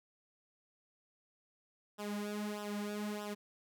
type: tone with flanger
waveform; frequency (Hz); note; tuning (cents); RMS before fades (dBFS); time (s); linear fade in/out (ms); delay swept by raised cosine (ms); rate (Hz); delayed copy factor
sawtooth; 207.7; G#3; 0; -40; 1.98-3.35; 20; 0.45 to 3.85; 1.6; -0.8
effects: none